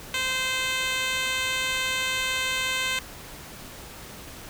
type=tone with band-pass filter; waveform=10% pulse; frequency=518 Hz; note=C5; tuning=17 cents flat; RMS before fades=-27 dBFS; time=0.14-2.99 s; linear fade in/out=2 ms; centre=4000 Hz; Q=0.74; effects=pink hiss -42 dBFS RMS until 4.49 s